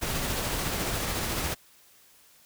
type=noise with tremolo; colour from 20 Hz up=pink; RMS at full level=-29 dBFS; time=0.01-1.55 s; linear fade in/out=20 ms; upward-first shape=sine; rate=14 Hz; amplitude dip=25%; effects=white hiss -58 dBFS RMS until 2.45 s